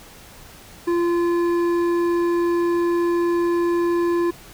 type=tone with hard clipping; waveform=sine; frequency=344.4 Hz; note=F4; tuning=24 cents flat; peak=-19 dBFS; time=0.87-4.31 s; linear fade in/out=10 ms; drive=9 dB; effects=pink hiss -44 dBFS RMS until 4.53 s